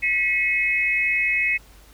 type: tone cluster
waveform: sine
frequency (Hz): 1951 / 2173 / 2543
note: B6 / C#7 / D#7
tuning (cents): -22 / -35 / +37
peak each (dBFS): -26 / -22 / -22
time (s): 0.02-1.58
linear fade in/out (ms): 20
effects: added 50 Hz sine -48 dBFS peak until 1.93 s + pink hiss -52 dBFS RMS until 1.93 s